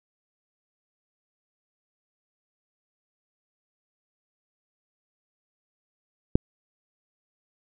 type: click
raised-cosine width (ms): 3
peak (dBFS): -4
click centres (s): 6.355
effects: none